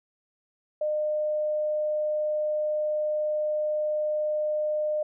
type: tone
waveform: sine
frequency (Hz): 607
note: D#5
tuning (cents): -43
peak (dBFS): -24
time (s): 0.81-5.03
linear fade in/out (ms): 5
effects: none